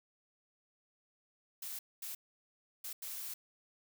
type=noise bursts at uneven times; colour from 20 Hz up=blue; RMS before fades=-43 dBFS; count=4; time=1.62-1.79 / 2.02-2.15 / 2.84-2.93 / 3.02-3.34 s; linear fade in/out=5 ms; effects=none